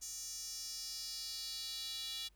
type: tone with high-pass filter sweep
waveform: square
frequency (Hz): 261.6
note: C4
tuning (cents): 0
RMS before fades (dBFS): -44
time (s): 0.01-2.29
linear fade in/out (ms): 20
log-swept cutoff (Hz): 6400 to 3600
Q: 4.1
effects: added 50 Hz sine -66 dBFS peak until 2.35 s + pink hiss -75 dBFS RMS until 2.35 s